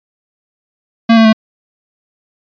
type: tone with pitch steps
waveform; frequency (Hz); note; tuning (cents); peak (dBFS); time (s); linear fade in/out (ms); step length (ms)
square; 228.5 / 223.9 / 219.4; A#3 / A3 / A3; -34 / +30 / -5; -5; 1.09-1.33; 10; 80
effects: resampled to 11025 Hz